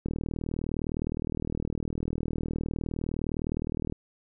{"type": "click train", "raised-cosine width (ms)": 3, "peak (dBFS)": -18, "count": 154, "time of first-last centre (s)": [0.06, 3.924], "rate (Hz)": 39.6, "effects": []}